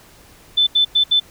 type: tone bursts at uneven times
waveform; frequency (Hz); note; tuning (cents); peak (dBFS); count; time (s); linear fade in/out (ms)
sine; 3520; A7; 0; -11; 4; 0.57-0.67 / 0.75-0.85 / 0.95-1.04 / 1.11-1.2; 10
effects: pink hiss -47 dBFS RMS until 1.3 s